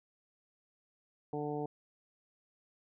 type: harmonic tone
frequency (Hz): 148.1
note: D3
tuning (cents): +15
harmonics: 1 / 2 / 3 / 4 / 5 / 6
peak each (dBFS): -42 / -40 / -38 / -49 / -42 / -48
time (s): 1.33-1.66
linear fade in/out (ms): 2
effects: none